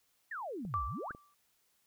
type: exponential two-way sweep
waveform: sine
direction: down then up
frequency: 1915 to 54.7 to 1712 Hz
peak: -38 dBFS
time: 0.31-1.12 s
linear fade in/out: 5 ms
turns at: 0.85 s
type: clicks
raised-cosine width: 2 ms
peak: -36 dBFS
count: 3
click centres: 0.651 / 1.108 / 1.149 s
type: tone with exponential decay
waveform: sine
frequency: 1167 Hz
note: D6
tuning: 11 cents flat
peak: -29 dBFS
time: 0.74-1.34 s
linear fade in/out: 0 ms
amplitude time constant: 130 ms
effects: white hiss -74 dBFS RMS until 1.86 s